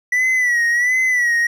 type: tone with vibrato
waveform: triangle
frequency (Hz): 1956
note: B6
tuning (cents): -17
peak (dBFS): -12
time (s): 0.12-1.47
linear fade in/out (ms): 5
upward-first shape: sine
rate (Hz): 1.4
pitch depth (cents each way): 78
effects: none